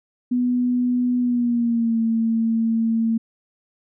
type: tone with pitch glide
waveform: sine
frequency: 246.9 to 226.4 Hz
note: B3 to A3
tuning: 0 to +50 cents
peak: -17 dBFS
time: 0.31-3.18 s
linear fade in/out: 10 ms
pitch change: -150 cents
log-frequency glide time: 1.19-1.99 s
effects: none